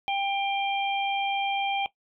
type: harmonic tone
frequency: 793 Hz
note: G5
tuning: 20 cents sharp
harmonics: 1 / 3 / 4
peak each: -26 / -31 / -32 dBFS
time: 0.08-1.86 s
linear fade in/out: 0 ms
effects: noise-tail reverb RT60 0.1 s tail -17 dB re dry